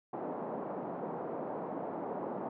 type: band-pass noise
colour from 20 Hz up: white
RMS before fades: -39 dBFS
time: 0.13-2.49 s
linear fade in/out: 5 ms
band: 170 to 840 Hz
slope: 24 dB/octave
effects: none